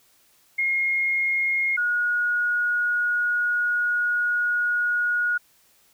sine tone pair in turn, 2145 / 1446.7 Hz, C7 / F#6, +42 / -39 cents, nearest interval perfect fifth, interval 681 cents, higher first, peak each -20 dBFS, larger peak neither, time 0.58-1.77 / 1.77-5.38 s, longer second, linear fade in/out 10 ms, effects white hiss -60 dBFS RMS until 5.93 s

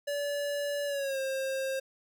square tone with pitch glide, 575 to 533.4 Hz, D5 to C5, -37 to +33 cents, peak -31 dBFS, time 0.07-1.8 s, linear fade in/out 10 ms, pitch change -130 cents, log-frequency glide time 0.86-1.19 s, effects none

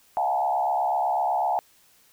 sine tone with frequency modulation, 784 Hz, G5, in tune, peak -21 dBFS, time 0.17-1.59 s, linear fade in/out 0 ms, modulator 68 Hz, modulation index 1.7, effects white hiss -59 dBFS RMS until 2.12 s

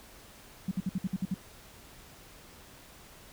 sine tone bursts, 187.7 Hz, F#3, 25 cents sharp, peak -27 dBFS, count 8, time 0.68-1.343 s, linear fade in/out 5 ms, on 33 ms, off 57 ms, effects pink hiss -53 dBFS RMS until 3.32 s

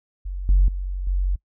sine tone with level steps, 46.25 Hz, F#1, in tune, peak -26 / -11 / -24 / -18 dBFS, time 0.25-1.36 s, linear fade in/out 10 ms, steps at 0.49 / 0.68 / 1.07 s, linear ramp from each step 2 ms, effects noise-tail reverb RT60 0.1 s tail -24 dB re dry + tanh soft clip ceiling -8 dBFS

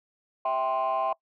sine chord, C major, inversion first, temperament just, 654.1 / 784.9 / 1046.5 Hz, E5 / G5 / C6, -14 / +2 / 0 cents, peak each -27 dBFS, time 0.45-1.13 s, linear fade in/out 5 ms, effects noise-tail reverb RT60 0.1 s tail -23 dB re dry + tanh soft clip ceiling -20 dBFS

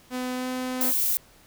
sawtooth tone with pitch glide, 252.4 to 254.7 Hz, B3 to C4, +38 to -46 cents, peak -24 dBFS, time 0.1-0.93 s, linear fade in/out 50 ms, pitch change +16 cents, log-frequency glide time 0.35-0.47 s
violet noise, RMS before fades -24 dBFS, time 0.81-1.17 s, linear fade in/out 0 ms
effects pink hiss -55 dBFS RMS until 1.46 s

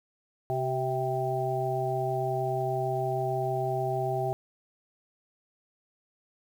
harmonic tone with a mistuned harmonic, 130.81 Hz, C3, in tune, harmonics 1 / 3 / 5 / 6, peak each -32 / -32 / -32 / -32 dBFS, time 0.5-4.33 s, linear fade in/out 0 ms, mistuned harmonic 3, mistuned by -37 cents, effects 9-bit

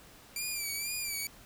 10% pulse tone with vibrato, 2349 Hz, D7, in tune, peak -25 dBFS, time 0.36-1.27 s, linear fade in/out 2 ms, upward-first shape sine, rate 2.1 Hz, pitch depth 73 cents each way, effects pink hiss -55 dBFS RMS until 1.45 s

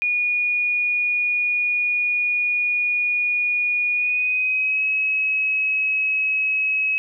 sine tone with pitch glide, 2450 to 2561 Hz, D#7 to D#7, -27 to +49 cents, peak -18 dBFS, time 0.02-6.98 s, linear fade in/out 0 ms, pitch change +76 cents, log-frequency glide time 3.94-4.83 s, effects none

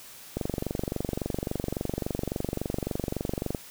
click train, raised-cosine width 2 ms, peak -15 dBFS, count 76, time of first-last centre 0.37-3.548 s, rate 23.6 Hz, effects white hiss -47 dBFS RMS until 3.7 s

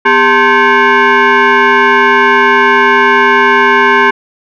sine tone with frequency modulation, 247.6 Hz, B3, 5 cents sharp, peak -3 dBFS, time 0.05-4.11 s, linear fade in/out 10 ms, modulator 650 Hz, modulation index 2.8, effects tanh soft clip ceiling 0 dBFS

